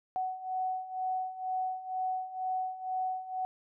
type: beating tone pair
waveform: sine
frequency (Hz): 745 / 747.1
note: F#5 / F#5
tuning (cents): +12 / +17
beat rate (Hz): 2.1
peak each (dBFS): -37 / -33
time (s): 0.16-3.45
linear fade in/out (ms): 0
effects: none